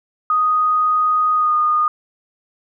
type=tone with pitch glide; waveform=sine; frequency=1244.5 to 1225.9 Hz; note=D#6 to D#6; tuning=0 to -26 cents; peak=-13 dBFS; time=0.3-1.88 s; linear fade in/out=2 ms; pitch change=-26 cents; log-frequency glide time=1.35-1.54 s; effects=none